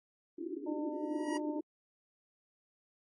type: band-pass noise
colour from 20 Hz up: white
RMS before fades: -41 dBFS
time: 0.38-1.61 s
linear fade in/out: 5 ms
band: 280 to 380 Hz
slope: 96 dB/octave
type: harmonic tone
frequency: 300.1 Hz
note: D4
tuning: 38 cents sharp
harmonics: 1 / 2 / 3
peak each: -37 / -43 / -47 dBFS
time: 0.66-1.6 s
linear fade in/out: 10 ms
type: tone with exponential growth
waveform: 25% pulse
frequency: 957 Hz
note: A#5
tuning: 45 cents sharp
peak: -34 dBFS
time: 0.92-1.37 s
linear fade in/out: 1 ms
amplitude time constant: 97 ms
effects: AAC 32 kbps